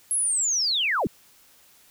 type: linear sweep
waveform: sine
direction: down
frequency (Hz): 11060 to 129.6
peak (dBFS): -21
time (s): 0.11-1.07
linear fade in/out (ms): 0
effects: white hiss -56 dBFS RMS until 1.9 s